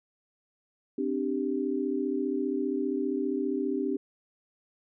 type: chord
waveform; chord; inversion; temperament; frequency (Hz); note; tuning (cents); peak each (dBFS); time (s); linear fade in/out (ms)
sine; C suspended second; none; equal with one note detuned; 261.6 / 296.6 / 392; C4 / D4 / G4; 0 / +17 / 0; -31; 0.98-3.97; 5
effects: none